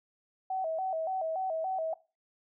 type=tone with vibrato; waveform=sine; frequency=698 Hz; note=F5; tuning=1 cent flat; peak=-30 dBFS; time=0.5-1.94 s; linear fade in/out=5 ms; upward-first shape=square; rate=3.5 Hz; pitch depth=140 cents each way; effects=noise-tail reverb RT60 0.3 s tail -20 dB re dry